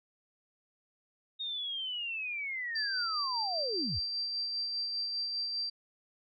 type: linear sweep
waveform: sine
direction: down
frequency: 3729 to 43.65 Hz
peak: -34 dBFS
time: 1.39-4 s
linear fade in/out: 20 ms
type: tone with tremolo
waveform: sine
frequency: 4699 Hz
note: D8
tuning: in tune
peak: -31 dBFS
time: 2.75-5.7 s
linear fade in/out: 10 ms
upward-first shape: sine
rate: 5 Hz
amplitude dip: 30%
effects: none